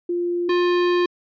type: tone pair in turn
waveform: sine / square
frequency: 349.2 / 353.7 Hz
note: F4 / F4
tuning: 0 / +22 cents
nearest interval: unison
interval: 22 cents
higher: second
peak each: -20 / -17 dBFS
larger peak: second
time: 0.09-0.49 / 0.49-1.06 s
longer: second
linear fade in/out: 5 ms
effects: resampled to 11025 Hz